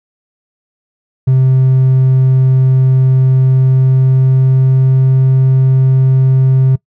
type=tone with pitch glide; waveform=triangle; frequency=130.81 to 131.72 Hz; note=C3 to C3; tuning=0 to +12 cents; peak=-3 dBFS; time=1.27-6.76 s; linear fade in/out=10 ms; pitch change=+12 cents; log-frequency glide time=3.34-5.13 s; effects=noise-tail reverb RT60 0.1 s tail -23 dB re dry + tanh soft clip ceiling 0 dBFS